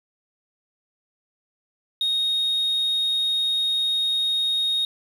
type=tone; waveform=sine; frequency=3729 Hz; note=A#7; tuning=in tune; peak=-18 dBFS; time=2.01-4.85 s; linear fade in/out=2 ms; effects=tanh soft clip ceiling -18 dBFS + 8-bit